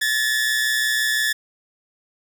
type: tone pair together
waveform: sawtooth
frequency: 1724 / 1849.8 Hz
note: A6 / A#6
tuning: -36 / -14 cents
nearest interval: minor second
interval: 122 cents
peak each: -16 / -22 dBFS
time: 0.01-1.33 s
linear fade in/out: 10 ms
effects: none